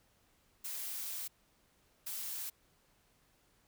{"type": "noise bursts at uneven times", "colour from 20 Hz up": "blue", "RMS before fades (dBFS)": -41, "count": 2, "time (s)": [[0.64, 1.28], [2.06, 2.5]], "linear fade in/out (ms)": 10, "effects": ["pink hiss -71 dBFS RMS until 3.67 s"]}